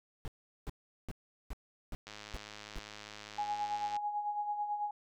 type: noise bursts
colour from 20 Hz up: brown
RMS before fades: -39 dBFS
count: 7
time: 0.25-2.786 s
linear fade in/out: 0 ms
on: 28 ms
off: 390 ms
type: click train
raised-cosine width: 0.2 ms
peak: -29 dBFS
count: 200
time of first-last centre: 2.07-3.965 s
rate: 105 Hz
type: tone with tremolo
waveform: sine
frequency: 830.6 Hz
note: G#5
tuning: in tune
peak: -31 dBFS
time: 3.38-4.91 s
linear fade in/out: 5 ms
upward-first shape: sine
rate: 9.1 Hz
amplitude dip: 55%
effects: none